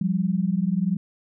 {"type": "tone pair together", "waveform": "sine", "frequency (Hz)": [175.6, 196.3], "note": ["F3", "G3"], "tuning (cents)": [10, 3], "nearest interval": "major second", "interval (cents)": 193, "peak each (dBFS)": -23, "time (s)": [0.01, 0.97], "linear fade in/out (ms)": 5, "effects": []}